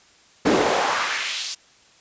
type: noise with high-pass filter sweep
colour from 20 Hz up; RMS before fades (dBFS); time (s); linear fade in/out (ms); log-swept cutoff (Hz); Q
brown; -22; 0.45-1.55; 10; 280 to 5200; 1.6
effects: white hiss -54 dBFS RMS until 2 s + resampled to 16000 Hz